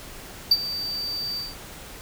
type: tone with ADSR envelope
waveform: triangle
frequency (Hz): 4641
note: D8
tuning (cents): -21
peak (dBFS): -10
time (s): 0.51-1.56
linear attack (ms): 6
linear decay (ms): 44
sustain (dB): -16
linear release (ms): 190
effects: pink hiss -41 dBFS RMS until 2.01 s